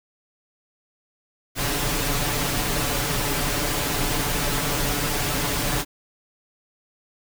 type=noise with comb filter; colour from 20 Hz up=pink; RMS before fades=-24 dBFS; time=1.55-5.85 s; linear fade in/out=50 ms; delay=6.9 ms; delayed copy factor=+0.65; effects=none